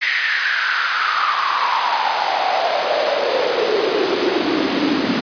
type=noise with high-pass filter sweep; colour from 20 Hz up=pink; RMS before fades=-18 dBFS; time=0.01-5.21 s; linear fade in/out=20 ms; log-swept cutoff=2000 to 240 Hz; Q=6; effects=resampled to 11025 Hz